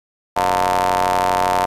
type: ring-modulated tone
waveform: sawtooth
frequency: 92.5 Hz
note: F#2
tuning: in tune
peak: -8 dBFS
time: 0.36-1.66 s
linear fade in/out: 10 ms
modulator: 805 Hz
effects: resampled to 32000 Hz + 8-bit